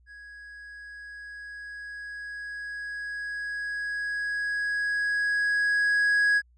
triangle tone with level ramp, 1661.2 Hz, G#6, in tune, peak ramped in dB -42 to -17 dBFS, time 0.06-6.42 s, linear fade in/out 50 ms, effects added 60 Hz sine -57 dBFS peak until 6.57 s + resampled to 24000 Hz

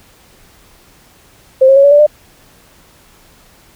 sine tone with pitch steps, 525 / 539.1 / 553.7 / 568.6 / 583.9 / 599.6 Hz, C5 / C#5 / C#5 / C#5 / D5 / D5, +6 / -48 / -2 / +44 / -10 / +36 cents, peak -3 dBFS, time 1.61-2.066 s, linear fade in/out 10 ms, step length 76 ms, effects pink hiss -46 dBFS RMS until 3.75 s

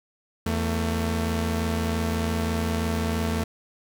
sawtooth tone pair together, 83.3 / 224.1 Hz, E2 / A3, +19 / +32 cents, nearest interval octave + perfect fourth, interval 1713 cents, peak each -22 / -23 dBFS, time 0.46-3.44 s, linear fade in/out 5 ms, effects none

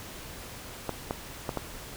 clicks, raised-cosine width 1 ms, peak -15 dBFS, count 4, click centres 0.893 / 1.109 / 1.492 / 1.573 s, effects pink hiss -43 dBFS RMS until 1.96 s

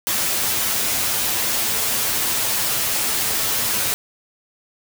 white noise with comb filter, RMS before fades -21 dBFS, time 0.07-3.94 s, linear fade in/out 0 ms, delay 9.1 ms, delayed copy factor +0.7, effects none

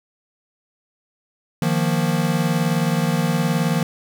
square chord, Eb suspended second, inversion none, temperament equal, 155.56 / 174.61 / 233.1 Hz, Eb3 / F3 / Bb3, 0 / 0 / 0 cents, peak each -22 / -22 / -25 dBFS, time 1.62-3.83 s, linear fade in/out 2 ms, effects none

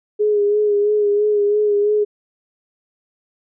sine tone with vibrato, 415.3 Hz, G#4, in tune, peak -13 dBFS, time 0.19-2.05 s, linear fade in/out 20 ms, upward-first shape sine, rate 3 Hz, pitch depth 33 cents each way, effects none

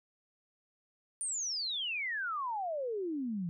sine exponential sweep, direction down, 9280 to 164.4 Hz, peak -33 dBFS, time 1.21-3.49 s, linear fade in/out 0 ms, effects none

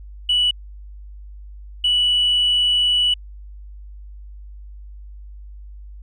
sine tone bursts at uneven times, 2952 Hz, F#7, 5 cents flat, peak -13 dBFS, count 2, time 0.29-0.51 / 1.84-3.14 s, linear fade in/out 5 ms, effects tanh soft clip ceiling -11 dBFS + added 50 Hz sine -35 dBFS peak until 6.02 s

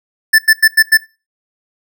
square tone bursts, 1760 Hz, A6, in tune, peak -5 dBFS, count 5, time 0.33-0.974 s, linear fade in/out 10 ms, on 56 ms, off 91 ms, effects noise-tail reverb RT60 0.3 s tail -20 dB re dry

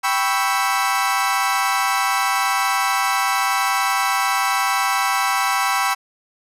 30% pulse chord, C# half-diminished seventh, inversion second, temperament equal, 784 / 987.8 / 1108.7 / 1318.5 Hz, G5 / B5 / C#6 / E6, 0 / 0 / 0 / 0 cents, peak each -20 / -20 / -21 / -21 dBFS, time 0.03-5.95 s, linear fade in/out 20 ms, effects resampled to 32000 Hz

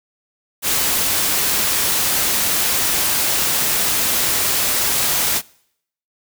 white noise, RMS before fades -18 dBFS, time 0.62-5.42 s, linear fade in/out 50 ms, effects noise-tail reverb RT60 0.7 s tail -24 dB re dry

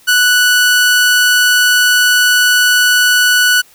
sawtooth tone, 1480 Hz, F#6, in tune, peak -4 dBFS, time 0.07-3.62 s, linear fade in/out 20 ms, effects white hiss -46 dBFS RMS until 3.74 s

